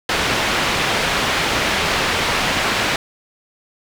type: low-pass noise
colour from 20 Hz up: white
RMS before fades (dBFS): -19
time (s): 0.09-2.96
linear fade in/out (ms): 2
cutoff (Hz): 2900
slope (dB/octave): 12
effects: none

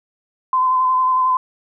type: tone with vibrato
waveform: sine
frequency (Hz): 1026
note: C6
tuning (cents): -34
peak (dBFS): -13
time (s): 0.53-1.37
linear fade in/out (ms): 2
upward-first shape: square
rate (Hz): 11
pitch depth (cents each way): 17
effects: none

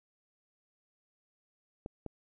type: clicks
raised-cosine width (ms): 2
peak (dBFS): -26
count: 2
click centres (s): 1.861 / 2.063
effects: none

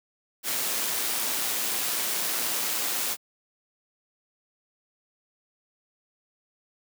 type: noise with amplitude modulation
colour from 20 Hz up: white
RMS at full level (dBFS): -27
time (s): 0.43-3.17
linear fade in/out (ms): 50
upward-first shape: sine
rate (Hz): 115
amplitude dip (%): 25
effects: high-pass 200 Hz 12 dB/octave

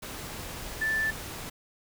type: tone in noise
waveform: sine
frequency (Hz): 1760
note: A6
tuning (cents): 0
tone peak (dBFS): -25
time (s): 0.81-1.11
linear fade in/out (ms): 10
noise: pink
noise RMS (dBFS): -39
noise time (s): 0.02-1.5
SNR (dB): +11
effects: none

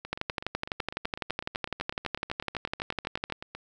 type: two click trains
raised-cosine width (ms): 0.3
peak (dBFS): -22 / -13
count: 29 / 39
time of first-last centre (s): 0.05-3.55 / 0.13-3.323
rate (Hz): 8 / 11.9
effects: none

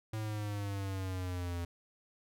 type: exponential sweep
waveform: square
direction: down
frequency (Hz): 110 to 85.4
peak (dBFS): -36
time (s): 0.13-1.65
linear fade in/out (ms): 5
effects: none

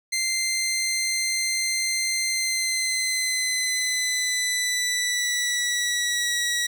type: tone with pitch glide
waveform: 15% pulse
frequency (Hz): 2084 to 1922.1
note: C7 to B6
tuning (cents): -7 to -47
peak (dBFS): -16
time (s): 0.12-6.67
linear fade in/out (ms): 10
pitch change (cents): -140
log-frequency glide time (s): 2.28-6.35
effects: none

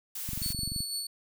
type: noise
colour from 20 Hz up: blue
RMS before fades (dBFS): -37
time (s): 0.15-0.53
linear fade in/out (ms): 5
type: click train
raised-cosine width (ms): 5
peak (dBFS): -25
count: 13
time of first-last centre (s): 0.29-0.805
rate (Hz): 23.3
type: tone with tremolo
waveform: 25% pulse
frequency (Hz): 4434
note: C#8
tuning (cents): 0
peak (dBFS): -26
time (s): 0.42-1.07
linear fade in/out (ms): 5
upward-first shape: sine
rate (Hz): 6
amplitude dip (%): 40
effects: none

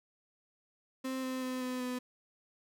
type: tone with pitch steps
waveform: 35% pulse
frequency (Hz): 261.6 / 258.7 / 255.9 / 253.1 / 250.4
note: C4 / C4 / C4 / B3 / B3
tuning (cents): 0 / -19 / -38 / +43 / +24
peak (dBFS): -33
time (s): 1.04-1.99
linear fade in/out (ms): 10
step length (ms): 190
effects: none

